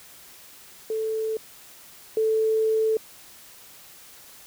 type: tone pair in turn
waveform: sine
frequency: 440 / 440 Hz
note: A4 / A4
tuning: 0 / 0 cents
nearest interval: unison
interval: 0 cents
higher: neither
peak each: -24 / -19 dBFS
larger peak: second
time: 0.9-1.37 / 2.17-2.97 s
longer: second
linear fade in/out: 2 ms
effects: white hiss -48 dBFS RMS until 4.46 s